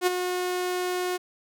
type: tone with ADSR envelope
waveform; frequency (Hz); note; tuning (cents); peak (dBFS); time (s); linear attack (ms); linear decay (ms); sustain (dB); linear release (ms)
sawtooth; 361.9; F#4; -38; -14; 0.01-1.18; 58; 18; -8; 23
effects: none